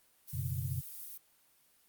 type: noise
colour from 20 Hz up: violet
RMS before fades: -46 dBFS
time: 0.27-1.18 s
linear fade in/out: 20 ms
type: chord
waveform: sine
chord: F# suspended fourth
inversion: none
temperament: just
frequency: 92.5 / 123.33 / 138.75 Hz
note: F#2 / B2 / C#3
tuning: 0 / -2 / +2 cents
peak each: -38 dBFS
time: 0.33-0.81 s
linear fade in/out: 10 ms
effects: white hiss -68 dBFS RMS until 1.88 s + Opus 32 kbps